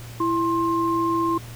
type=tone pair together; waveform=sine; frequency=333.2 / 1057.8 Hz; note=E4 / C6; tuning=+19 / +19 cents; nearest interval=octave + minor sixth; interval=2000 cents; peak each=-22 dBFS; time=0.2-1.38 s; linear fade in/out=5 ms; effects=added 117 Hz sine -37 dBFS peak until 1.55 s + pink hiss -43 dBFS RMS until 1.55 s